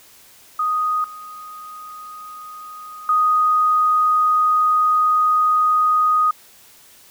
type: tone with level steps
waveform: sine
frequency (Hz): 1244.5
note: D#6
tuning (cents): 0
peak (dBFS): -17 / -33 / -13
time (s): 0.59-6.31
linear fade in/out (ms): 5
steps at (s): 1.04 / 3.09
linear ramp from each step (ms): 2
effects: white hiss -48 dBFS RMS until 7.1 s